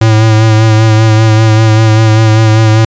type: tone with vibrato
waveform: square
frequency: 110 Hz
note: A2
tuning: in tune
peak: -4 dBFS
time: 0.01-2.85 s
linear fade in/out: 5 ms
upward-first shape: sine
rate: 5.1 Hz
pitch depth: 29 cents each way
effects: resampled to 16000 Hz